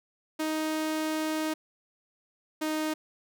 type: tone pair in turn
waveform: sawtooth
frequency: 312.5 / 310.5 Hz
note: D#4 / D#4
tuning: +8 / -3 cents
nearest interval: unison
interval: 11 cents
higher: first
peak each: -24 dBFS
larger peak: neither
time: 0.39-1.54 / 2.61-2.94 s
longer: first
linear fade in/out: 10 ms
effects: none